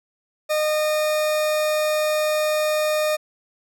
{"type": "tone", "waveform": "40% pulse", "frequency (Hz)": 612, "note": "D#5", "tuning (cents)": -29, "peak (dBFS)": -18, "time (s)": [0.49, 3.17], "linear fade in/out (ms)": 20, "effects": []}